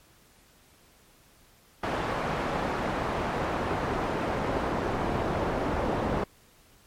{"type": "noise with band-pass filter sweep", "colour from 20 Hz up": "brown", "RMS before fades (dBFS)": -29, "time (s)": [1.83, 6.24], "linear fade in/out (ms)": 5, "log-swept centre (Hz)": [1100, 690], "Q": 0.73, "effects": ["pink hiss -59 dBFS RMS until 6.86 s", "MP3 64 kbps"]}